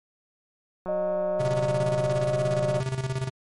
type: click train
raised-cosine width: 1 ms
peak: -22 dBFS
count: 357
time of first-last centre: 0.86-2.805 s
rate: 183 Hz
type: tone with vibrato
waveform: sine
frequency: 609 Hz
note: D#5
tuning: 37 cents flat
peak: -24 dBFS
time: 0.88-2.8 s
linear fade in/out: 10 ms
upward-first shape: square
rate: 2.1 Hz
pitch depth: 9 cents each way
type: tone with tremolo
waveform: square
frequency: 130.81 Hz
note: C3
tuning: in tune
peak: -25 dBFS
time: 1.39-3.3 s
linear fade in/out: 20 ms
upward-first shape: square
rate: 17 Hz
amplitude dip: 65%
effects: MP3 48 kbps